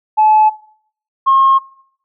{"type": "tone pair in turn", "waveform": "sine", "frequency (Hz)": [861, 1076.3], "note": ["A5", "C6"], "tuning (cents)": [-38, 49], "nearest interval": "major third", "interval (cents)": 387, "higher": "second", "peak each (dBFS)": -6, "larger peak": "neither", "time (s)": [[0.17, 0.5], [1.26, 1.59]], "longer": "neither", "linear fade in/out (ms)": 20, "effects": ["noise-tail reverb RT60 0.6 s tail -20 dB re dry", "tanh soft clip ceiling -2 dBFS"]}